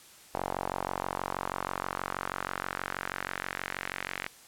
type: tone with band-pass filter sweep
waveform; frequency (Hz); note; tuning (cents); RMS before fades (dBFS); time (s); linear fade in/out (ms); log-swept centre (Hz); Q
sawtooth; 46.25; F#1; 0; -36; 0.34-4.28; 0; 800 to 2100; 2.1
effects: white hiss -54 dBFS RMS until 4.47 s + low-pass 12000 Hz 12 dB/octave